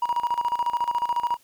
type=tone with tremolo; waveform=triangle; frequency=957 Hz; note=A#5; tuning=45 cents sharp; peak=-17 dBFS; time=0.02-1.37 s; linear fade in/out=5 ms; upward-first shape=square; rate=14 Hz; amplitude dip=80%; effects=tanh soft clip ceiling -15 dBFS + white hiss -60 dBFS RMS until 1.43 s